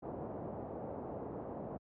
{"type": "low-pass noise", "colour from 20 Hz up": "white", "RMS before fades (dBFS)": -43, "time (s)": [0.02, 1.78], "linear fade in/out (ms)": 20, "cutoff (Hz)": 720, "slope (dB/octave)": 24, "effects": ["high-pass 80 Hz 12 dB/octave"]}